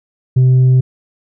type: tone with tanh clipping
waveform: sine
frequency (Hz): 128.5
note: C3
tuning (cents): -31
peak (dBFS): -7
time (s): 0.36-0.81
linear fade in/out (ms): 10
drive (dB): 2
effects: none